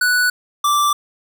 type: tone pair in turn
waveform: square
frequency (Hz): 1480 / 1171.3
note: F#6 / D6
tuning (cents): 0 / -5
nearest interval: major third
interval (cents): 405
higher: first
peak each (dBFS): -14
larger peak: neither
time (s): 0.01-0.3 / 0.64-0.93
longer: neither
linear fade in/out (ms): 5
effects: none